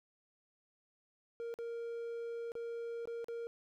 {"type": "tone with dropouts", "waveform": "triangle", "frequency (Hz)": 466.2, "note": "A#4", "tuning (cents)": 0, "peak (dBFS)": -37, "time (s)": [1.4, 3.47], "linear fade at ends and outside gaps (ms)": 0, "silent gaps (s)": [[1.54, 1.588], [2.519, 2.553], [3.055, 3.074], [3.244, 3.284]], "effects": []}